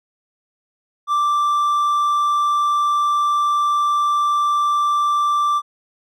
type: tone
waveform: triangle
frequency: 1174.7 Hz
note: D6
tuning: in tune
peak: -13 dBFS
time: 1.07-5.62 s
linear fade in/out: 50 ms
effects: none